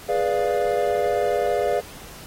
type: chord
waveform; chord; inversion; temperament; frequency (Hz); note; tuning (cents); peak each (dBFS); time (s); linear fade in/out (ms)
triangle; G# diminished seventh; none; equal with one note detuned; 415.3 / 491.9 / 587.3 / 698.5; G#4 / B4 / D5 / F5; 0 / -7 / 0 / 0; -23; 0.08-1.81; 20
effects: pink hiss -42 dBFS RMS until 2.26 s + AAC 48 kbps